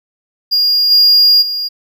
triangle tone with level steps, 4833 Hz, D8, 49 cents sharp, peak -8 / -4 / -15 dBFS, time 0.51-1.69 s, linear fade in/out 20 ms, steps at 0.9 / 1.41 s, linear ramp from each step 20 ms, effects none

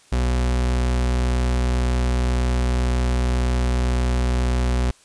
40% pulse tone, 61.9 Hz, B1, 5 cents sharp, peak -17 dBFS, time 0.12-4.91 s, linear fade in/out 5 ms, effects white hiss -53 dBFS RMS until 5.04 s + resampled to 22050 Hz

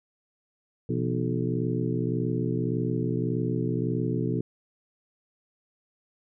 harmonic tone with a mistuned harmonic, 61.74 Hz, B1, in tune, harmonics 2 / 3 / 4 / 5 / 6 / 7, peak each -29 / -31 / -32 / -33 / -34 / -34 dBFS, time 0.89-4.41 s, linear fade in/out 5 ms, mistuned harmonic 3, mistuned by -150 cents, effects none

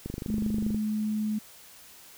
click train, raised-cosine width 3 ms, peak -21 dBFS, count 18, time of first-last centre 0.06-0.745 s, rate 24.8 Hz
sine tone, 213.7 Hz, G#3, 50 cents sharp, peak -26 dBFS, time 0.28-1.39 s, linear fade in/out 10 ms
effects white hiss -51 dBFS RMS until 2.17 s

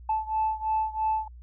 sine beating tone pair, 872 / 875 Hz, A5 / A5, -16 / -10 cents, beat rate 3 Hz, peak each -26 / -28 dBFS, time 0.09-1.28 s, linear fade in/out 5 ms, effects tanh soft clip ceiling -18 dBFS + added 60 Hz sine -43 dBFS peak until 1.42 s

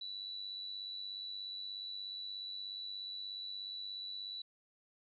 sine tone with amplitude modulation, 3951 Hz, B7, in tune, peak -39 dBFS, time 0.01-4.42 s, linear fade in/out 5 ms, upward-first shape sine, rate 96.8 Hz, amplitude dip 50%, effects none

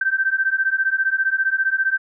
sine beating tone pair, 1550 / 1565 Hz, G6 / G6, -20 / -3 cents, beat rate 15 Hz, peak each -20 dBFS, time 0.01-1.98 s, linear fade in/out 5 ms, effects none

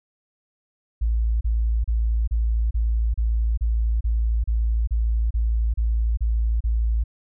sine tone bursts, 56.1 Hz, A1, 34 cents sharp, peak -18 dBFS, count 14, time 1.01-7.039 s, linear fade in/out 10 ms, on 400 ms, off 33 ms, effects none

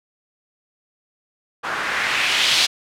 blue noise with low-pass filter sweep, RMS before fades -20 dBFS, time 1.63-2.67 s, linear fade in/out 20 ms, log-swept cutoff 1200 to 4100 Hz, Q 1.8, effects none

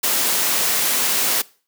white noise, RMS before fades -19 dBFS, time 0.03-1.42 s, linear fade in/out 10 ms, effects noise-tail reverb RT60 0.4 s tail -22 dB re dry + high-pass 200 Hz 12 dB/octave

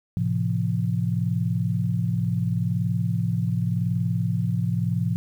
sine chord, F major, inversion first, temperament equal with one note detuned, 110 / 130.81 / 171.91 Hz, A2 / C3 / F3, 0 / 0 / -27 cents, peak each -25 / -27 / -25 dBFS, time 0.17-5.16 s, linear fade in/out 0 ms, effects 9-bit

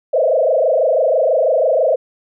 sine tone with frequency modulation, 578 Hz, D5, 28 cents flat, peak -11 dBFS, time 0.13-1.96 s, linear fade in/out 10 ms, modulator 26.1 Hz, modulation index 3.2, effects none

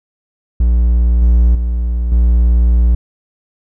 triangle tone with level steps, 59 Hz, A#1, 22 cents sharp, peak -6 / -4 / -11 / -5 dBFS, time 0.6-2.95 s, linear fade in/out 5 ms, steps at 1.22 / 1.55 / 2.12 s, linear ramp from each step 2 ms, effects none

